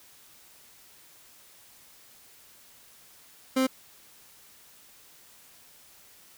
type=tone; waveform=30% pulse; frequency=261.6 Hz; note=C4; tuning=in tune; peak=-19 dBFS; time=3.56-3.67 s; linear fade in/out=10 ms; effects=white hiss -55 dBFS RMS until 6.37 s